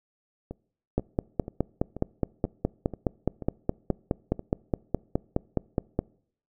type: two click trains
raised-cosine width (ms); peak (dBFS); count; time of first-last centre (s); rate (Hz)
2; -10 / -22; 25 / 9; 0.98-5.99 / 0.51-4.393; 4.79 / 2.06
effects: noise-tail reverb RT60 0.6 s tail -25 dB re dry